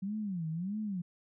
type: tone with vibrato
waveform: sine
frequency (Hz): 185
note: F#3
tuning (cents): 0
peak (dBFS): -33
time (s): 0.02-1.02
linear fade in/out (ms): 10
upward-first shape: sine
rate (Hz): 1.6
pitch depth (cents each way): 270
effects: none